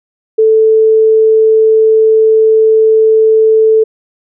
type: tone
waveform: sine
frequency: 440 Hz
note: A4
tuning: in tune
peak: -4 dBFS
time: 0.38-3.84 s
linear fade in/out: 10 ms
effects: none